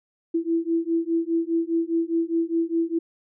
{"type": "beating tone pair", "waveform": "sine", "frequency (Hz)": [329.6, 334.5], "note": ["E4", "E4"], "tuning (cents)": [0, 25], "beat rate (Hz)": 4.9, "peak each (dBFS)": -24, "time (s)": [0.34, 2.99], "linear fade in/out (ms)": 10, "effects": []}